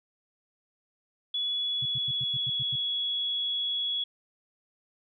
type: tone with pitch glide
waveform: sine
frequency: 3399 to 3362 Hz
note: G#7 to G#7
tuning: +39 to +20 cents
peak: -27 dBFS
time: 1.34-4.04 s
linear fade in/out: 5 ms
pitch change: -19 cents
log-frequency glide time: 1.5-2.71 s
type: tone bursts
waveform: sine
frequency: 130.4 Hz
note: C3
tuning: 5 cents flat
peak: -34 dBFS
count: 8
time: 1.82-2.758 s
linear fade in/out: 5 ms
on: 35 ms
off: 94 ms
effects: none